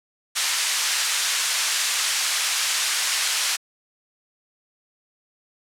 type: band-pass noise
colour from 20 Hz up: white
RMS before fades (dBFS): -23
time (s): 0.35-3.57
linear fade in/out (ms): 20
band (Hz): 1300 to 7900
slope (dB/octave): 12
effects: low-pass 12000 Hz 12 dB/octave